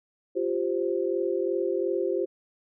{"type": "chord", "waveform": "sine", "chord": "F suspended second", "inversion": "none", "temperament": "equal", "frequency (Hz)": [349.2, 392, 523.3], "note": ["F4", "G4", "C5"], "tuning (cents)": [0, 0, 0], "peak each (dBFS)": [-28, -28, -30], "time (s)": [0.35, 2.26], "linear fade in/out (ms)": 20, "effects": []}